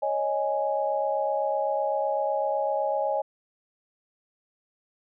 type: chord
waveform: sine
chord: C# suspended second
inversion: none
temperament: equal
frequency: 554.4 / 622.3 / 830.6 Hz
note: C#5 / D#5 / G#5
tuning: 0 / 0 / 0 cents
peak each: -28 dBFS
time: 0.02-3.22 s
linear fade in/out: 10 ms
effects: none